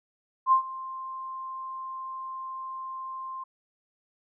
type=tone with ADSR envelope; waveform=sine; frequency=1051 Hz; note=C6; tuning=7 cents sharp; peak=-15 dBFS; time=0.46-3.44 s; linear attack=61 ms; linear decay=99 ms; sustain=-19 dB; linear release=9 ms; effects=none